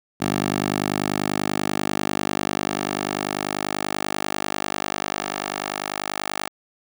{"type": "tone with high-pass filter sweep", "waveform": "10% pulse", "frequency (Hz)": 50.2, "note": "G1", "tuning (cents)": 42, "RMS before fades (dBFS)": -26, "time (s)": [0.2, 6.49], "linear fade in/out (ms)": 20, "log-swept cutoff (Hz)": [200, 720], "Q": 0.77, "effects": []}